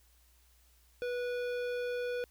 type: tone with hard clipping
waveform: sine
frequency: 489.7 Hz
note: B4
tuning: 15 cents flat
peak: -35 dBFS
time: 1.02-2.24 s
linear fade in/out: 0 ms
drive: 14 dB
effects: added 60 Hz sine -64 dBFS peak until 2.3 s + white hiss -68 dBFS RMS until 2.3 s